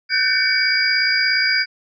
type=tone cluster; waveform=sine; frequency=1502 / 1559 / 1789 / 2266 / 4829 Hz; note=F#6 / G6 / A6 / C#7 / D8; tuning=+26 / -10 / +28 / +37 / +47 cents; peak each=-22 / -24 / -26 / -20 / -19 dBFS; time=0.09-1.66 s; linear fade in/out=50 ms; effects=none